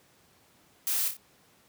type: noise with echo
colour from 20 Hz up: blue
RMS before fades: -29 dBFS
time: 0.87-1.08 s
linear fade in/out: 0 ms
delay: 29 ms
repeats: 3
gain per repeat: -6 dB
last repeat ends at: 1.167 s
effects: pink hiss -62 dBFS RMS until 1.68 s + high-pass 100 Hz 12 dB/octave